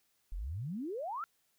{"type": "exponential sweep", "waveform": "sine", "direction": "up", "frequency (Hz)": [37.75, 1400], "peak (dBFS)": -36, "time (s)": [0.32, 1.24], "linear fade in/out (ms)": 0, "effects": ["white hiss -75 dBFS RMS until 1.58 s"]}